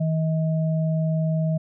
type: tone pair together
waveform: sine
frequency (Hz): 160 / 634.1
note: D#3 / D#5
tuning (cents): +49 / +33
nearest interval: 2 octaves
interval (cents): 2384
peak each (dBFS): -20 / -30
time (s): 0-1.58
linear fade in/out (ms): 10
effects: none